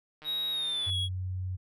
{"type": "click train", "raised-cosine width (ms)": 0.3, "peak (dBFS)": -33, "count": 105, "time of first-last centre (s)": [0.22, 0.9], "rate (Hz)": 153}
{"type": "tone with pitch glide", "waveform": "triangle", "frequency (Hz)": [3800, 3327], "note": ["A#7", "G#7"], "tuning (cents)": [33, 2], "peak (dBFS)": -28, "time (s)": [0.24, 1.09], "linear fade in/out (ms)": 50, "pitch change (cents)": -231, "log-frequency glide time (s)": [0.51, 0.97]}
{"type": "tone", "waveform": "sine", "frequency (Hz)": 92.4, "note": "F#2", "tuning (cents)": -2, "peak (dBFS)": -31, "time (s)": [0.86, 1.57], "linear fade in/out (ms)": 20}
{"effects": []}